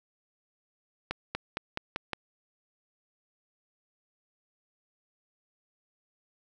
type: accelerating click train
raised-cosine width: 0.3 ms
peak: -15 dBFS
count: 6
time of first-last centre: 1.11-2.133 s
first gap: 240 ms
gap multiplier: 0.92
effects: none